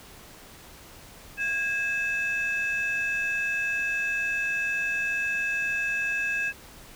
sine tone pair together, 1637.9 / 2600 Hz, G#6 / E7, -24 / -24 cents, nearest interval minor sixth, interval 800 cents, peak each -26 dBFS, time 1.37-6.53 s, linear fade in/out 50 ms, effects tanh soft clip ceiling -21 dBFS + pink hiss -48 dBFS RMS until 6.95 s

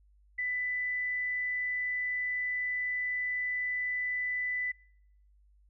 sine tone, 1992 Hz, B6, 14 cents sharp, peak -30 dBFS, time 0.38-4.72 s, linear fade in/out 10 ms, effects noise-tail reverb RT60 0.7 s tail -25 dB re dry + added 50 Hz sine -60 dBFS peak until 5.69 s

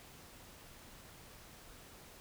silence, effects pink hiss -56 dBFS RMS until 2.2 s

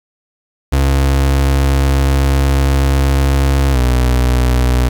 35% pulse tone with pitch glide, 68.2 to 62.18 Hz, C#2 to B1, -28 to +12 cents, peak -8 dBFS, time 0.72-4.89 s, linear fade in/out 10 ms, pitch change -160 cents, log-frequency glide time 3.72-3.78 s, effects 7-bit

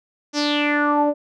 sawtooth tone with low-pass filter sweep, 293.7 Hz, D4, in tune, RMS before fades -19 dBFS, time 0.33-1.14 s, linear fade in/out 50 ms, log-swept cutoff 6000 to 600 Hz, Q 5.6, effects none

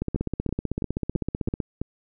two click trains, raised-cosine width 3 ms, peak -13 / -14 dBFS, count 26 / 6, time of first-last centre 0.02-1.602 / 0.16-1.816 s, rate 15.8 / 3.02 Hz, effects none

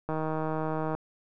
click train, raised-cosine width 1 ms, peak -18 dBFS, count 136, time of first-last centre 0.09-0.95 s, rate 157 Hz, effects none

